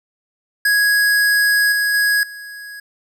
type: tone with level steps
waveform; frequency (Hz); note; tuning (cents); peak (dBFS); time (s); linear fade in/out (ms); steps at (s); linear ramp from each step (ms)
square; 1662; G#6; +1; -13 / -16 / -14 / -32; 0.65-2.8; 5; 1.72 / 1.94 / 2.23; 2
effects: none